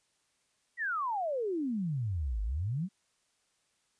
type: exponential two-way sweep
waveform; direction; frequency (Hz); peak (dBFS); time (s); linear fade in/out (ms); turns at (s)
sine; down then up; 1975.5 to 49 to 204.3; -30; 0.77-2.89; 50; 2.42
effects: white hiss -74 dBFS RMS until 3.99 s + resampled to 22050 Hz